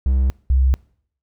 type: tone pair in turn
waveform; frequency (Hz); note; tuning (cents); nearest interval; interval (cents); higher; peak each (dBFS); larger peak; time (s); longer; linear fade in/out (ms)
triangle / sine; 65.4 / 65.4; C2 / C2; 0 / 0; unison; 0; neither; -12; neither; 0.06-0.3 / 0.5-0.74; neither; 0
effects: noise-tail reverb RT60 0.6 s tail -24 dB re dry